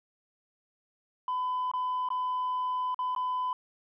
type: tone with dropouts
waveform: sine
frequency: 1006 Hz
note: B5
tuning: 32 cents sharp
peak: -26 dBFS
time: 1.28-3.53 s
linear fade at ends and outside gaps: 2 ms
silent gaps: 1.715-1.736 / 2.088-2.103 / 2.945-2.99 / 3.15-3.162 s
effects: tanh soft clip ceiling -26 dBFS